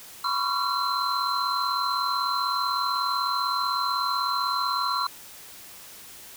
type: tone cluster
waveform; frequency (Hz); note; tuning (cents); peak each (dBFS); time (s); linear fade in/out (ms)
sine; 997 / 1093 / 1133 / 1368 / 4083; B5 / C#6 / C#6 / F6 / C8; +16 / -25 / +37 / -36 / -43; -30; 0.24-5.07; 5
effects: white hiss -45 dBFS RMS until 6.36 s